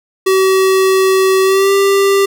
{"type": "tone with pitch glide", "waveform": "square", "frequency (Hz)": [380.6, 394.7], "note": ["F#4", "G4"], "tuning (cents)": [49, 12], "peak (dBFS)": -9, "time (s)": [0.26, 2.26], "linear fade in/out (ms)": 10, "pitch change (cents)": 63, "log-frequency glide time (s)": [1.43, 1.72], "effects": []}